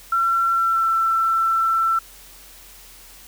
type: tone with pitch glide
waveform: sine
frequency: 1356 to 1338.9 Hz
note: E6 to E6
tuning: +49 to +27 cents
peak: -16 dBFS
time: 0.12-1.99 s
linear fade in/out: 5 ms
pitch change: -22 cents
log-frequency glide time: 0.54-0.87 s
effects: added 43 Hz sine -50 dBFS peak until 3.27 s + white hiss -45 dBFS RMS until 3.27 s